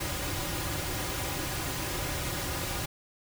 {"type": "noise with comb filter", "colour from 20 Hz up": "pink", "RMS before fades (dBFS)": -33, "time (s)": [0, 2.86], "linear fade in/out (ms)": 10, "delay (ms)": 4.5, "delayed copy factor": -0.65, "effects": []}